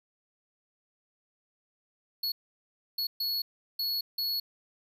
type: tone bursts at uneven times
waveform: square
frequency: 4368 Hz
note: C#8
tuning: 26 cents flat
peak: -29 dBFS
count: 5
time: 2.23-2.32 / 2.98-3.07 / 3.2-3.42 / 3.79-4.01 / 4.18-4.4 s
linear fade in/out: 5 ms
effects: 11-bit